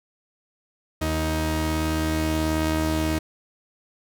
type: tone pair together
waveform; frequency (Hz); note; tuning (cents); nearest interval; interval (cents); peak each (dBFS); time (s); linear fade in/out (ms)
sawtooth; 78.6 / 314.7; D#2 / D#4; +18 / +20; 2 octaves; 2402; -21; 1.01-3.19; 10
effects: none